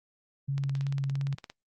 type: tone with vibrato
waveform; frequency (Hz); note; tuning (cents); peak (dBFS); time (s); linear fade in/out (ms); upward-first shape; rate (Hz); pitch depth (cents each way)
sine; 137.8; C#3; -10; -27; 0.48-1.35; 10; sine; 2.9; 12
type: click train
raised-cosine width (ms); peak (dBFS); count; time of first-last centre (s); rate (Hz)
0.2; -25; 17; 0.58-1.5; 17.4
effects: noise-tail reverb RT60 0.1 s tail -21 dB re dry + Opus 48 kbps